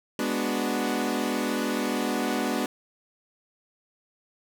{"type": "chord", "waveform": "sawtooth", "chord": "G# half-diminished seventh", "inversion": "none", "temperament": "equal", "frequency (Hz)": [207.7, 246.9, 293.7, 370], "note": ["G#3", "B3", "D4", "F#4"], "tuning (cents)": [0, 0, 0, 0], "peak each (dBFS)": [-28, -25, -27, -29], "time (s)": [0.19, 2.66], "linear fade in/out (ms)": 2, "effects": []}